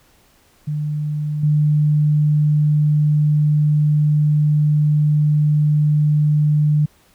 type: tone with level steps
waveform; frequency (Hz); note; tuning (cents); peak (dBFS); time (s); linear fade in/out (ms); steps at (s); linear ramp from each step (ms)
sine; 150; D3; +37; -19 / -12; 0.67-6.86; 10; 1.43; 5
effects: pink hiss -55 dBFS RMS until 7.14 s